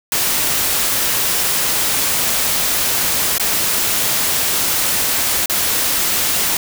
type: noise with dropouts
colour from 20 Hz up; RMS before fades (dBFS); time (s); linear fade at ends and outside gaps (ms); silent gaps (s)
white; -17; 0.12-6.57; 2; 3.382-3.397 / 5.459-5.497
effects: none